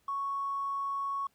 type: tone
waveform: triangle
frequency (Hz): 1108.7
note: C#6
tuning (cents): 0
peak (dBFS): -27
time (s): 0.08-1.27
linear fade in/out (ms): 5
effects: tanh soft clip ceiling -29 dBFS + pink hiss -71 dBFS RMS until 1.34 s